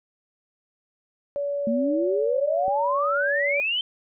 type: tone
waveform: sine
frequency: 570 Hz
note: C#5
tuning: 48 cents sharp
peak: -24 dBFS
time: 1.36-3.6 s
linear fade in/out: 0 ms
type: exponential sweep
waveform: sine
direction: up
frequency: 220 to 3136 Hz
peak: -22 dBFS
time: 1.67-3.81 s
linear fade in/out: 2 ms
type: click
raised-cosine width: 2 ms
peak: -25 dBFS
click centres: 2.681 s
effects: none